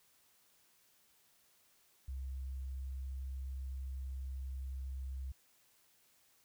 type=tone; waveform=sine; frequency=66 Hz; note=C2; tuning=16 cents sharp; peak=-39 dBFS; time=2.08-5.32 s; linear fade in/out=5 ms; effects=white hiss -70 dBFS RMS until 6.44 s